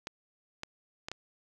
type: clicks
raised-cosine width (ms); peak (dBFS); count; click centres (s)
0.2; -20; 4; 0.071 / 0.634 / 1.085 / 1.116
effects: none